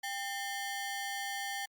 sawtooth ring-modulated tone, 1300 Hz, E6, 24 cents flat, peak -29 dBFS, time 0.03-1.66 s, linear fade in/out 10 ms, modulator 507 Hz, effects Opus 48 kbps

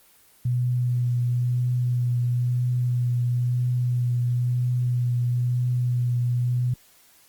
sine tone with vibrato, 122.8 Hz, B2, 9 cents flat, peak -20 dBFS, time 0.45-6.74 s, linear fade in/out 5 ms, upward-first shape triangle, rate 1 Hz, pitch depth 18 cents each way, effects white hiss -56 dBFS RMS until 7.28 s + Opus 24 kbps

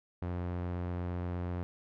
sawtooth tone with low-pass filter, 88.5 Hz, F2, 23 cents sharp, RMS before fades -36 dBFS, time 0.22-1.63 s, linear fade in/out 0 ms, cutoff 1600 Hz, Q 0.55, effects none

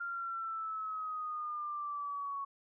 sine exponential sweep, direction down, 1396.9 to 1108.7 Hz, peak -36 dBFS, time 0-2.45 s, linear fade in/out 10 ms, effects none

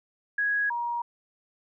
sine tone pair in turn, 1661.2 / 948.7 Hz, G#6 / A#5, 0 / +30 cents, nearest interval minor seventh, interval 970 cents, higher first, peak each -23 / -27 dBFS, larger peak first, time 0.38-0.7 / 0.7-1.02 s, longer neither, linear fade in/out 5 ms, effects none

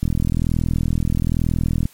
click train, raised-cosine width 5 ms, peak -7 dBFS, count 76, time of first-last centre 0.03-1.855 s, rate 41.1 Hz, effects white hiss -50 dBFS RMS until 1.93 s + MP3 64 kbps

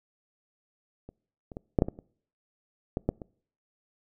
clicks, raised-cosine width 2 ms, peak -30 / -29 / -23 / -8 / -7 / -19 / -30 / -15 / -11 / -26 dBFS, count 10, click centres 1.09 / 1.518 / 1.569 / 1.788 / 1.821 / 1.885 / 1.989 / 2.971 / 3.09 / 3.218 s, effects noise-tail reverb RT60 0.6 s tail -26 dB re dry

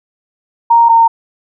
sine tone pair in turn, 931 / 917.1 Hz, A#5 / A#5, -2 / -29 cents, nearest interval unison, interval 27 cents, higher first, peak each -4 dBFS, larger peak neither, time 0.7-0.89 / 0.89-1.08 s, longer neither, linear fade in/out 10 ms, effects none

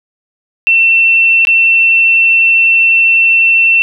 sine tone with dropouts, 2694 Hz, E7, 37 cents sharp, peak -5 dBFS, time 0.67-3.82 s, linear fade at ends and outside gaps 0 ms, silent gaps 1.451-1.471 s, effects none

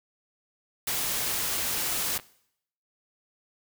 white noise, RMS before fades -29 dBFS, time 0.87-2.18 s, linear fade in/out 5 ms
clicks, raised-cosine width 0.3 ms, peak -25 dBFS, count 2, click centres 2.19 / 2.198 s
effects noise-tail reverb RT60 0.7 s tail -21 dB re dry

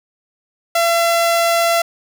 sawtooth tone, 677 Hz, E5, 46 cents sharp, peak -9 dBFS, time 0.75-1.82 s, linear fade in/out 5 ms, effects none

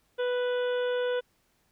harmonic tone, 493.9 Hz, B4, in tune, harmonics 1 / 2 / 3 / 4 / 5 / 6 / 7, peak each -26 / -41 / -37 / -50 / -50 / -45 / -45 dBFS, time 0.18-1.21 s, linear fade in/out 20 ms, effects pink hiss -70 dBFS RMS until 1.71 s

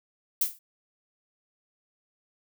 violet noise with exponential decay, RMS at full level -20 dBFS, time 0.41-0.59 s, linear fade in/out 5 ms, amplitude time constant 38 ms, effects none

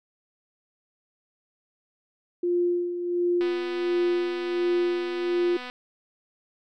sine tone with tremolo, 351.1 Hz, F4, 9 cents sharp, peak -20 dBFS, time 2.43-5.57 s, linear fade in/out 5 ms, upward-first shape sine, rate 1.4 Hz, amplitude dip 60%
click train, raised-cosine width 0.3 ms, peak -22 dBFS, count 571, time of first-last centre 3.41-5.699 s, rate 249 Hz
effects none

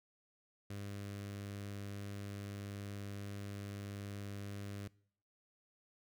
sawtooth tone with notch filter, 100.8 Hz, G2, 49 cents sharp, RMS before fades -45 dBFS, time 0.7-4.88 s, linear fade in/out 5 ms, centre 870 Hz, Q 1.7, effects noise-tail reverb RT60 0.6 s tail -23 dB re dry

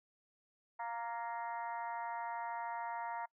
harmonic tone with a mistuned harmonic, 233.1 Hz, A#3, in tune, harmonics 3 / 4 / 5 / 6 / 7 / 8 / 9, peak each -45 / -40 / -53 / -51 / -57 / -53 / -58 dBFS, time 0.79-3.26 s, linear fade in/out 10 ms, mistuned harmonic 7, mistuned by +57 cents, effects noise-tail reverb RT60 0.1 s tail -25 dB re dry

